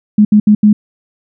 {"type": "tone bursts at uneven times", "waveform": "sine", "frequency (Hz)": 210, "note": "G#3", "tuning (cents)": 19, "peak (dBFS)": -3, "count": 4, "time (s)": [[0.18, 0.25], [0.32, 0.4], [0.47, 0.55], [0.63, 0.73]], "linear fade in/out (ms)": 5, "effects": []}